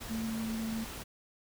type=tone in noise; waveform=sine; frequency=223.3 Hz; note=A3; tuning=26 cents sharp; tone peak=-33 dBFS; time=0.09-0.85 s; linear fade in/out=20 ms; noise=pink; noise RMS=-43 dBFS; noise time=0-1.04 s; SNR=+7 dB; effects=none